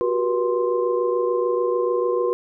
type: tone cluster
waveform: sine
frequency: 365.8 / 392.6 / 483.6 / 1046 Hz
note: F#4 / G4 / B4 / C6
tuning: -20 / +3 / -36 / -1 cents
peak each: -23 / -29 / -21 / -29 dBFS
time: 0.01-2.33 s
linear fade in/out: 0 ms
effects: none